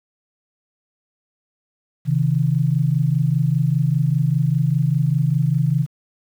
sine tone pair together, 133.47 / 158.5 Hz, C3 / D#3, +35 / +32 cents, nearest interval minor third, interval 297 cents, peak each -18 dBFS, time 2.05-5.87 s, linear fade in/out 50 ms, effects 8-bit

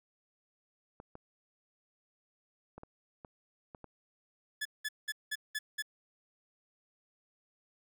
clicks, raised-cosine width 1 ms, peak -33 dBFS, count 7, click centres 1.001 / 1.154 / 2.78 / 2.834 / 3.248 / 3.748 / 3.843 s
sawtooth tone bursts, 1718 Hz, A6, 42 cents flat, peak -30 dBFS, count 6, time 4.61-5.824 s, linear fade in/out 10 ms, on 44 ms, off 190 ms
effects none

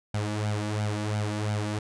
sawtooth tone with flanger, 105.4 Hz, G#2, 26 cents sharp, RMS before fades -29 dBFS, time 0.14-1.79 s, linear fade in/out 5 ms, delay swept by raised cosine 1.3 to 3.5 ms, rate 2.9 Hz, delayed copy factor +0.7, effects resampled to 22050 Hz

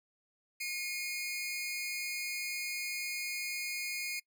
sawtooth tone pair together, 2152 / 2450 Hz, C7 / D#7, +48 / -27 cents, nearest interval major second, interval 225 cents, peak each -35 / -35 dBFS, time 0.6-4.2 s, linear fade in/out 10 ms, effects noise-tail reverb RT60 0.1 s tail -23 dB re dry

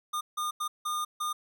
square tone bursts at uneven times, 1215 Hz, D#6, 42 cents flat, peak -30 dBFS, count 5, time 0.13-0.21 / 0.37-0.51 / 0.6-0.68 / 0.85-1.05 / 1.2-1.33 s, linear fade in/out 10 ms, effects none

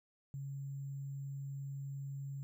sine tone with sample-and-hold, 138.59 Hz, C#3, in tune, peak -40 dBFS, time 0.34-2.43 s, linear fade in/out 0 ms, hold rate 7350 Hz, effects none

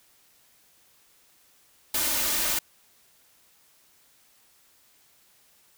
white noise with comb filter, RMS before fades -26 dBFS, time 1.94-2.59 s, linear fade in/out 5 ms, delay 3.3 ms, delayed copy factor +0.7, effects white hiss -61 dBFS RMS until 5.77 s

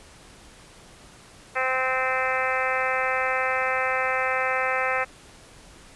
harmonic tone, 259.4 Hz, C4, 15 cents flat, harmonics 2 / 3 / 4 / 5 / 6 / 7 / 8 / 9 / 10, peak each -29 / -30 / -33 / -29 / -32 / -30 / -30 / -34 / -34 dBFS, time 1.55-5.05 s, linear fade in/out 20 ms, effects pink hiss -49 dBFS RMS until 5.95 s + resampled to 24000 Hz

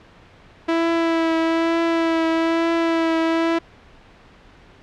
sawtooth tone with vibrato, 329.6 Hz, E4, in tune, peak -13 dBFS, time 0.68-3.59 s, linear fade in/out 10 ms, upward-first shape triangle, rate 1.1 Hz, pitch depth 23 cents each way, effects pink hiss -48 dBFS RMS until 4.82 s + low-pass 3000 Hz 12 dB/octave

